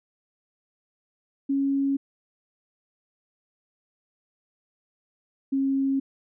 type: tone pair in turn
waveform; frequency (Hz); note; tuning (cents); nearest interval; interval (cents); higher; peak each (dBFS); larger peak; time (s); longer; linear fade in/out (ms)
sine; 275.7 / 271.3; C#4 / C#4; -9 / -37; unison; 28; first; -21; neither; 1.49-1.97 / 5.52-6; neither; 10
effects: none